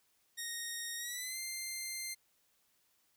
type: tone with pitch glide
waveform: 10% pulse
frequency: 1864.7 to 2093 Hz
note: A#6 to C7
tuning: 0 to 0 cents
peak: -30 dBFS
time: 0.37-2.15 s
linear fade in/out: 20 ms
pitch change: +200 cents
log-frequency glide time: 0.97-1.39 s
effects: white hiss -74 dBFS RMS until 3.16 s